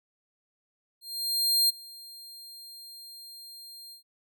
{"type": "tone with ADSR envelope", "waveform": "sawtooth", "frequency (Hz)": 4200, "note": "C8", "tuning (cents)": 6, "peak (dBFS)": -17, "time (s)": [1.01, 4.03], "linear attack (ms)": 680, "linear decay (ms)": 18, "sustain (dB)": -24, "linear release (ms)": 110, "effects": []}